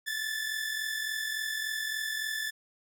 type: tone pair together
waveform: sawtooth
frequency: 1730.5 / 1774 Hz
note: A6 / A6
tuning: -29 / +14 cents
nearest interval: unison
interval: 43 cents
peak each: -30 / -32 dBFS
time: 0.06-2.51 s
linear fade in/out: 20 ms
effects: none